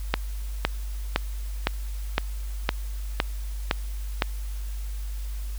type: click train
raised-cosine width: 0.3 ms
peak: -4 dBFS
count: 9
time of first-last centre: 0.14-4.222 s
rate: 1.96 Hz
effects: added 50 Hz sine -29 dBFS peak until 5.58 s + white hiss -48 dBFS RMS until 5.58 s